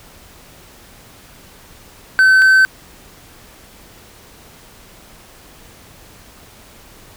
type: tone pair in turn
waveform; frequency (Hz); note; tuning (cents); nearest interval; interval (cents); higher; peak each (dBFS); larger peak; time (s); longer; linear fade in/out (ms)
triangle; 1530 / 1536.1; G6 / G6; -42 / -36; unison; 6; second; -5; neither; 2.19-2.42 / 2.42-2.65; neither; 0
effects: pink hiss -43 dBFS RMS until 7.16 s